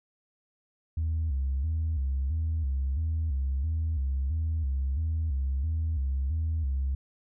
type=tone with vibrato; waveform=sine; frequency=73.42 Hz; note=D2; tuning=in tune; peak=-24 dBFS; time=0.97-6.95 s; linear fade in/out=5 ms; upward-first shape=square; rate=1.5 Hz; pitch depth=150 cents each way; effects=tanh soft clip ceiling -23 dBFS